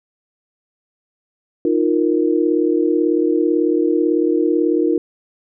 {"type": "chord", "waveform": "sine", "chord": "Eb suspended second", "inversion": "none", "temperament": "equal", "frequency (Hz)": [311.1, 349.2, 466.2], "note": ["Eb4", "F4", "Bb4"], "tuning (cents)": [0, 0, 0], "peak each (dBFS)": [-17, -17, -20], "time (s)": [1.65, 4.98], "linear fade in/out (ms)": 2, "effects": []}